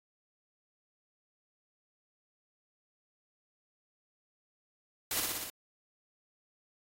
white noise with echo, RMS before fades -33 dBFS, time 5.11-5.2 s, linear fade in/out 2 ms, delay 60 ms, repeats 5, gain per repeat -2 dB, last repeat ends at 5.5 s, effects AAC 48 kbps

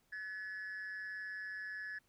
sine tone with amplitude modulation, 1712 Hz, A6, 48 cents flat, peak -36 dBFS, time 0.12-1.99 s, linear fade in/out 10 ms, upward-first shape sine, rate 195 Hz, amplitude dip 75%, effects tanh soft clip ceiling -38 dBFS + pink hiss -75 dBFS RMS until 2.08 s

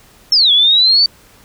sine exponential two-way sweep, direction down then up, 5470 to 3322 to 4608 Hz, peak -7 dBFS, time 0.32-1.06 s, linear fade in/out 2 ms, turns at 0.52 s, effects pink hiss -46 dBFS RMS until 1.44 s

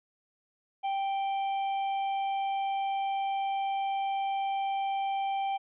harmonic tone, 784 Hz, G5, in tune, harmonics 1 / 3 / 4, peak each -28 / -44 / -46 dBFS, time 0.83-5.58 s, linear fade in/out 20 ms, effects none

